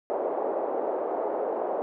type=band-pass noise; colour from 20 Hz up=white; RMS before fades=-29 dBFS; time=0.1-1.82 s; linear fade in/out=0 ms; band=380 to 700 Hz; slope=24 dB/octave; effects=none